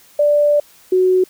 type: tone pair in turn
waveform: sine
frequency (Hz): 587.3 / 370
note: D5 / F#4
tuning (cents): 0 / 0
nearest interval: minor sixth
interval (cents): 800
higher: first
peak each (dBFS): -10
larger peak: neither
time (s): 0.19-0.6 / 0.92-1.24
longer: first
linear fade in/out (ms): 5
effects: white hiss -48 dBFS RMS until 1.29 s